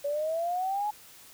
sine exponential sweep, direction up, 565 to 852 Hz, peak -27 dBFS, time 0.04-0.91 s, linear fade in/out 10 ms, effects white hiss -52 dBFS RMS until 1.33 s

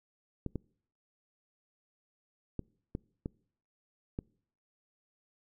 clicks, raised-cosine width 3 ms, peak -22 dBFS, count 6, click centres 0.463 / 0.557 / 2.593 / 2.951 / 3.259 / 4.189 s, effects noise-tail reverb RT60 0.6 s tail -26 dB re dry

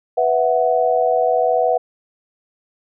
sine chord, B suspended fourth, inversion none, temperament equal, 493.9 / 659.3 / 740 Hz, B4 / E5 / F#5, 0 / 0 / 0 cents, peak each -18 dBFS, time 0.17-1.78 s, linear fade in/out 10 ms, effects none

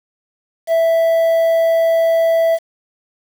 triangle tone with quantisation, 659.3 Hz, E5, in tune, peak -9 dBFS, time 0.67-2.59 s, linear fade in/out 50 ms, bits 6, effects none

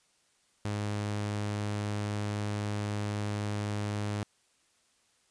sawtooth tone, 103.83 Hz, G#2, in tune, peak -27 dBFS, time 0.65-4.23 s, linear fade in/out 0 ms, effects white hiss -69 dBFS RMS until 5.3 s + resampled to 22050 Hz

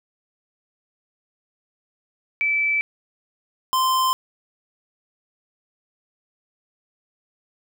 sine / square tone pair in turn, 2315 / 1039 Hz, D7 / C6, -25 / -12 cents, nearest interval octave + major second, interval 1387 cents, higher first, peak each -18 dBFS, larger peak neither, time 2.41-2.81 / 3.73-4.13 s, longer neither, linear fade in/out 0 ms, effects none

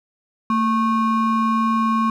triangle ring-modulated tone, 659.3 Hz, E5, in tune, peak -11 dBFS, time 0.5-2.1 s, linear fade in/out 2 ms, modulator 434 Hz, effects none

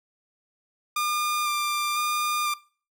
sawtooth tone with vibrato, 1199 Hz, D6, 36 cents sharp, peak -20 dBFS, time 0.96-2.54 s, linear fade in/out 5 ms, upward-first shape square, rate 1 Hz, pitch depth 13 cents each way, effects noise-tail reverb RT60 0.4 s tail -21 dB re dry

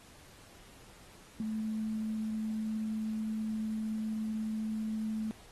sine tone with quantisation, 218.1 Hz, A3, 15 cents flat, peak -32 dBFS, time 1.4-5.31 s, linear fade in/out 0 ms, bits 10, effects pink hiss -57 dBFS RMS until 5.51 s + AAC 32 kbps

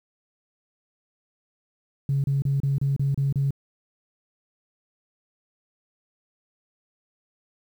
sine tone bursts, 138.59 Hz, C#3, in tune, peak -19 dBFS, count 8, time 2.09-3.507 s, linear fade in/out 2 ms, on 150 ms, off 31 ms, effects tanh soft clip ceiling -16 dBFS + 9-bit

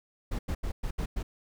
brown noise bursts at uneven times, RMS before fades -31 dBFS, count 6, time 0.31-0.39 / 0.48-0.55 / 0.63-0.72 / 0.83-0.91 / 0.98-1.06 / 1.16-1.23 s, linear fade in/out 10 ms, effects none

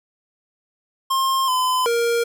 square tone with pitch steps, 1064 / 1017 / 468.7 Hz, C6 / C6 / A#4, +29 / -50 / +9 cents, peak -18 dBFS, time 1.1-2.24 s, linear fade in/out 10 ms, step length 380 ms, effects none

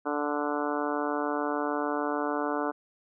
harmonic tone, 146.83 Hz, D3, in tune, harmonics 2 / 3 / 4 / 5 / 6 / 7 / 8 / 9 / 10, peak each -32 / -34 / -35 / -36 / -37 / -37 / -38 / -39 / -39 dBFS, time 0.05-2.72 s, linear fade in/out 20 ms, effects none

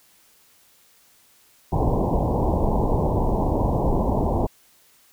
pink low-pass noise, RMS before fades -21 dBFS, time 1.72-4.47 s, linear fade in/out 10 ms, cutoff 1000 Hz, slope 96 dB/octave, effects white hiss -57 dBFS RMS until 5.12 s

